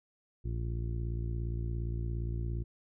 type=harmonic tone; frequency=57.3 Hz; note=A#1; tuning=29 cents flat; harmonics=1 / 2 / 3 / 4 / 5 / 6 / 7; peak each=-34 / -36 / -46 / -52 / -55 / -47 / -58 dBFS; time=0.44-2.64 s; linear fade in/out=20 ms; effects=none